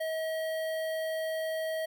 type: tone with notch filter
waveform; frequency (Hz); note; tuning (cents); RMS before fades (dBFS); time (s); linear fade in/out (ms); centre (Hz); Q
square; 639; D#5; +46; -33; 0-1.86; 10; 6600; 0.88
effects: none